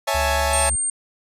sawtooth chord, A major seventh, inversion first, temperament equal, 554.4 / 659.3 / 830.6 / 880 Hz, C#5 / E5 / G#5 / A5, 0 / 0 / 0 / 0 cents, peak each -21 dBFS, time 0.07-0.7 s, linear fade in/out 10 ms
triangle tone with vibrato, 71.2 Hz, C#2, 47 cents sharp, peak -22 dBFS, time 0.14-0.76 s, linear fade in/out 10 ms, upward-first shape sine, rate 5.1 Hz, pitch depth 18 cents each way
sine tone, 8700 Hz, C#9, 33 cents flat, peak -20 dBFS, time 0.53-0.9 s, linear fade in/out 2 ms
effects resampled to 32000 Hz

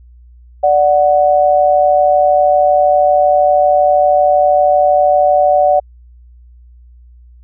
sine tone pair together, 587.3 / 740 Hz, D5 / F#5, 0 / 0 cents, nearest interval major third, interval 400 cents, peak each -10 dBFS, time 0.63-5.8 s, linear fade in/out 10 ms, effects added 60 Hz sine -38 dBFS peak until 7.43 s

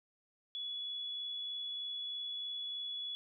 sine tone with amplitude modulation, 3399 Hz, G#7, 39 cents sharp, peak -37 dBFS, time 0.55-3.15 s, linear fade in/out 0 ms, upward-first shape sine, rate 63.2 Hz, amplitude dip 25%, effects none

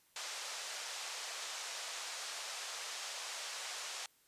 white band-pass noise, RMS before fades -44 dBFS, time 0.16-4.06 s, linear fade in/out 2 ms, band 530 to 7400 Hz, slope 24 dB/octave, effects white hiss -70 dBFS RMS until 4.27 s + resampled to 32000 Hz

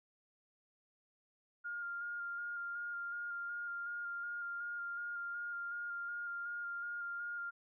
sine tone with vibrato, 1408 Hz, F6, 14 cents sharp, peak -39 dBFS, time 1.64-7.51 s, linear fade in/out 20 ms, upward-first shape square, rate 2.7 Hz, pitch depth 14 cents each way, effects none

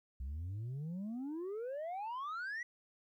sine exponential sweep, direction up, 61.74 to 1975.5 Hz, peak -36 dBFS, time 0.2-2.63 s, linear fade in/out 5 ms, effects tanh soft clip ceiling -38 dBFS + 13-bit

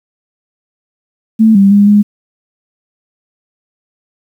sine tone with pitch steps, 221 / 197.1 / 203.1 / 206.7 Hz, A3 / G3 / G#3 / G#3, +8 / +10 / -38 / -8 cents, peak -3 dBFS, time 1.39-2.03 s, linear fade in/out 20 ms, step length 160 ms, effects 7-bit

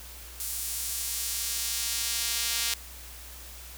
sawtooth tone with high-pass filter sweep, 233.1 Hz, A#3, in tune, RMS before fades -31 dBFS, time 0.4-2.74 s, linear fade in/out 0 ms, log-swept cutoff 9200 to 3600 Hz, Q 0.75, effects added 60 Hz sine -46 dBFS peak until 3.77 s + white hiss -46 dBFS RMS until 3.77 s

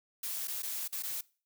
blue noise with dropouts, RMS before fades -37 dBFS, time 0.23-1.21 s, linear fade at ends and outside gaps 5 ms, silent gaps 0.474-0.48 / 0.623-0.63 / 0.878-0.925 / 1.025-1.033 s, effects noise-tail reverb RT60 0.4 s tail -23 dB re dry

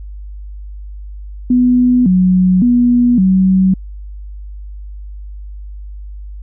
sine tone with pitch steps, 248.2 / 184 / 243 / 188.4 Hz, B3 / F#3 / B3 / F#3, +9 / -9 / -28 / +32 cents, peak -7 dBFS, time 1.5-3.74 s, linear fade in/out 5 ms, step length 560 ms, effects added 50 Hz sine -26 dBFS peak until 6.42 s

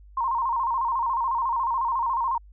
sine tone with vibrato, 993 Hz, B5, 9 cents sharp, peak -22 dBFS, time 0.17-2.38 s, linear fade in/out 5 ms, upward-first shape square, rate 14 Hz, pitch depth 110 cents each way, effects added 50 Hz sine -46 dBFS peak until 2.52 s

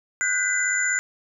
sine tone cluster, 1467 / 1563 / 2009 / 7070 Hz, F#6 / G6 / B6 / A8, -15 / -6 / +29 / +7 cents, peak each -26 dBFS, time 0.21-0.99 s, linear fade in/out 0 ms, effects none

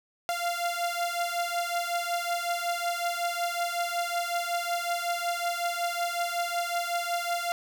sawtooth beating tone pair, 691 / 696.4 Hz, F5 / F5, -19 / -5 cents, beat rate 5.4 Hz, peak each -27 dBFS, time 0.29-7.52 s, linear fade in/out 0 ms, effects none

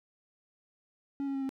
triangle tone with pitch steps, 278.5 / 274.8 / 271.2 / 267.6 Hz, C#4 / C#4 / C#4 / C4, +8 / -15 / -38 / +39 cents, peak -29 dBFS, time 1.2-1.492 s, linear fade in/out 0 ms, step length 73 ms, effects none

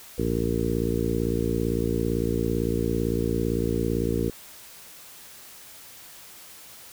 harmonic tone with a mistuned harmonic, 57.8 Hz, A#1, 14 cents flat, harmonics 1 / 2 / 3 / 4 / 5 / 6 / 7 / 8, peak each -31 / -31 / -31 / -31 / -31 / -31 / -31 / -31 dBFS, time 0.18-4.3 s, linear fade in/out 5 ms, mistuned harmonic 1, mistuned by +140 cents, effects white hiss -46 dBFS RMS until 6.92 s

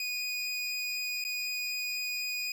25% pulse tone with dropouts, 2474 Hz, D#7, 10 cents flat, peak -28 dBFS, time 0-2.52 s, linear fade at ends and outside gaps 2 ms, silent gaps 1.241-1.249 s, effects none

